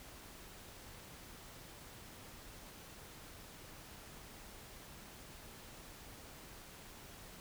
silence, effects pink hiss -54 dBFS RMS until 7.4 s

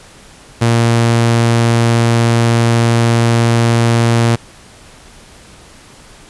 sawtooth tone, 116.54 Hz, A#2, in tune, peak -5 dBFS, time 0.61-4.36 s, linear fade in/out 10 ms, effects pink hiss -40 dBFS RMS until 6.29 s + resampled to 24000 Hz

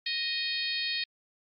harmonic tone with a mistuned harmonic, 622.3 Hz, D#5, in tune, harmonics 3 / 4 / 5 / 6 / 7 / 8, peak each -37 / -36 / -38 / -36 / -33 / -43 dBFS, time 0.06-1.04 s, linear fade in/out 5 ms, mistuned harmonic 5, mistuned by +39 cents, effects Opus 48 kbps

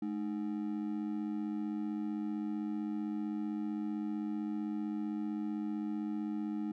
triangle ring-modulated tone, 260.7 Hz, C4, 6 cents flat, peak -29 dBFS, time 0.02-6.72 s, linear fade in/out 5 ms, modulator 47.8 Hz, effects none

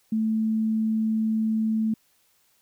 sine tone, 220 Hz, A3, in tune, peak -21 dBFS, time 0.12-1.94 s, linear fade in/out 5 ms, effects white hiss -65 dBFS RMS until 2.61 s

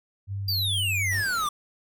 sine tone with vibrato, 98 Hz, G2, in tune, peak -28 dBFS, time 0.27-1.25 s, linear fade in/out 50 ms, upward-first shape sine, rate 2.2 Hz, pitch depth 20 cents each way
square exponential sweep, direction down, 4806 to 1150 Hz, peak -25 dBFS, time 0.48-1.49 s, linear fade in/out 5 ms
pink noise, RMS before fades -43 dBFS, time 1.11-1.49 s, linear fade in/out 20 ms
effects none

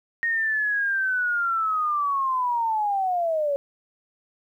sine linear sweep, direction down, 1864.7 to 553 Hz, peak -21 dBFS, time 0.23-3.56 s, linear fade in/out 0 ms, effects 10-bit

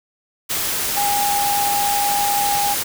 sine tone in noise, 814 Hz, G#5, 35 cents flat, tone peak -18 dBFS, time 0.96-2.75 s, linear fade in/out 20 ms, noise white, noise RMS -22 dBFS, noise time 0.49-2.84 s, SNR +1 dB, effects none

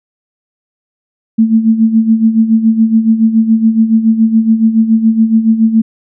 sine tone with tremolo, 223.2 Hz, A3, 25 cents sharp, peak -3 dBFS, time 1.38-5.82 s, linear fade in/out 10 ms, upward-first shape sine, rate 7.1 Hz, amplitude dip 70%, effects none

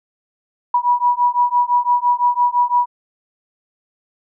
sine beating tone pair, 970 / 975.9 Hz, B5 / B5, -31 / -21 cents, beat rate 5.9 Hz, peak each -16 dBFS, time 0.74-2.86 s, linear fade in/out 5 ms, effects none

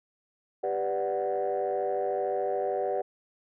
sine chord, G major seventh, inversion none, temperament equal, 392 / 493.9 / 587.3 / 740 Hz, G4 / B4 / D5 / F#5, 0 / 0 / 0 / 0 cents, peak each -31 dBFS, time 0.63-3.02 s, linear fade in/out 10 ms, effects tanh soft clip ceiling -20 dBFS

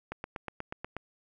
click train, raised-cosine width 0.5 ms, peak -21 dBFS, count 8, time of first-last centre 0.12-0.966 s, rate 8.27 Hz, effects none

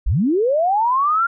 sine linear sweep, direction up, 30.5 to 1408 Hz, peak -14 dBFS, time 0.06-1.27 s, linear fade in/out 10 ms, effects none

